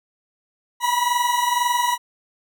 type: tone pair together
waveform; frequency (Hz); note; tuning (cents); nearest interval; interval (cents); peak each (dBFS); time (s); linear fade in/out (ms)
40% pulse; 964 / 986; B5 / B5; -42 / -3; unison; 39; -19 / -22; 0.8-1.98; 50
effects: none